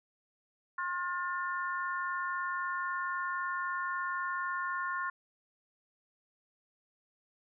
harmonic tone, 356.2 Hz, F4, 34 cents sharp, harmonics 3 / 4 / 5, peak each -35 / -37 / -39 dBFS, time 0.78-5.1 s, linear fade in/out 5 ms, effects none

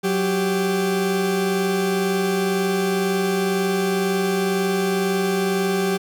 40% pulse tone pair together, 185 / 392 Hz, F#3 / G4, 0 / 0 cents, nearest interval octave + minor second, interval 1300 cents, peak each -22 / -20 dBFS, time 0.03-5.98 s, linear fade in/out 20 ms, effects none

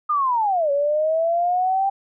sine linear two-way sweep, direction down then up, 1236 to 558 to 791 Hz, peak -17 dBFS, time 0.09-1.9 s, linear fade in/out 10 ms, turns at 0.71 s, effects none

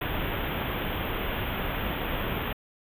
pink band-stop noise, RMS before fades -30 dBFS, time 0.01-2.53 s, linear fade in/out 5 ms, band 3500 to 13000 Hz, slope 96 dB/octave, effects resampled to 32000 Hz

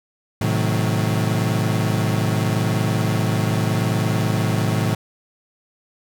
35% pulse chord, A diminished seventh, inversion none, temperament equal with one note detuned, 110 / 130.81 / 159.57 / 185 Hz, A2 / C3 / Eb3 / Gb3, 0 / 0 / +44 / 0 cents, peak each -19 / -24 / -22 / -25 dBFS, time 0.41-4.95 s, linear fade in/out 5 ms, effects none

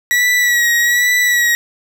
40% pulse tone with vibrato, 1932 Hz, B6, 39 cents flat, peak -10 dBFS, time 0.11-1.55 s, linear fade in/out 0 ms, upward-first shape sine, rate 1.2 Hz, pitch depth 37 cents each way, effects none

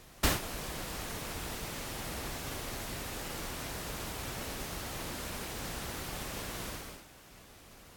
pink noise with ADSR envelope, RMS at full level -24 dBFS, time 0.23-7.08 s, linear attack 9 ms, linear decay 150 ms, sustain -16 dB, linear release 410 ms, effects pink hiss -55 dBFS RMS until 7.96 s + AAC 64 kbps

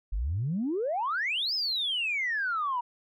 sine exponential two-way sweep, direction up then down, 43.65 to 5274 to 939 Hz, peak -26 dBFS, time 0.12-2.81 s, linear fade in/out 10 ms, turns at 1.54 s, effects tanh soft clip ceiling -22 dBFS

